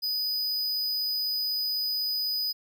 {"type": "tone", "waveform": "square", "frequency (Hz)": 4978, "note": "D#8", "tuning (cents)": 0, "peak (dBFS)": -27, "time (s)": [0.02, 2.53], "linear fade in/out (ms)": 20, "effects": []}